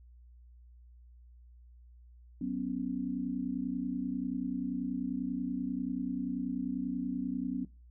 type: chord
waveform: sine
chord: F# suspended fourth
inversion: none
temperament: equal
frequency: 185 / 246.9 / 277.2 Hz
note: F#3 / B3 / C#4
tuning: 0 / 0 / 0 cents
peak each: -38 / -35 / -36 dBFS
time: 2.41-7.65 s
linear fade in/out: 5 ms
effects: noise-tail reverb RT60 0.3 s tail -21 dB re dry + added 60 Hz sine -53 dBFS peak until 7.9 s